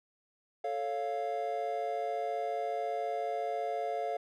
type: chord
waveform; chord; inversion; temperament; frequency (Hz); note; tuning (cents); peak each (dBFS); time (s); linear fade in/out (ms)
triangle; A augmented; none; equal; 440 / 554.4 / 698.5; A4 / C#5 / E#5; 0 / 0 / 0; -36 / -36 / -32; 0.64-4.17; 5
effects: none